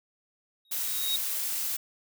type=tone with exponential growth; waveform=triangle; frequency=3785 Hz; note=A#7; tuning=26 cents sharp; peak=-23 dBFS; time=0.65-1.16 s; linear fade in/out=2 ms; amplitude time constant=110 ms
type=noise; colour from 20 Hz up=blue; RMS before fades=-31 dBFS; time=0.71-1.77 s; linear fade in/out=10 ms
effects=none